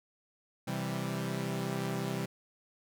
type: chord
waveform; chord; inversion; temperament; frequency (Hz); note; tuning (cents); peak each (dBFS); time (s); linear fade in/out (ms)
sawtooth; C major; none; equal; 130.81 / 164.81 / 196; C3 / E3 / G3; 0 / 0 / 0; -33 / -34 / -33; 0.67-2.26; 10
effects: none